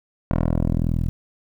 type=tone with low-pass filter sweep; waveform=10% pulse; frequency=41.38 Hz; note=E1; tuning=7 cents sharp; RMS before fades=-21 dBFS; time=0.31-1.09 s; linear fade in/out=0 ms; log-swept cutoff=1300 to 140 Hz; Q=0.72; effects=8-bit